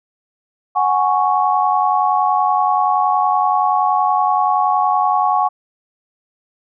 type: chord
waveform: sine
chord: F# suspended second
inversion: none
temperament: equal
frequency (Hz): 740 / 830.6 / 1108.7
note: F#5 / G#5 / C#6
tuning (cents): 0 / 0 / 0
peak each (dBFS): -17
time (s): 0.75-5.49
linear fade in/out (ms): 20
effects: none